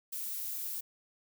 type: noise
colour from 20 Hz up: violet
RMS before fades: -38 dBFS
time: 0.12-0.81 s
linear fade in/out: 10 ms
effects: none